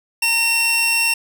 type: tone pair together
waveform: sawtooth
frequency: 922.9 / 2722 Hz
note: A#5 / F7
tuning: -18 / -45 cents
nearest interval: octave + perfect fifth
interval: 1873 cents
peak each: -24 / -12 dBFS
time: 0.22-1.14 s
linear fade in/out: 5 ms
effects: none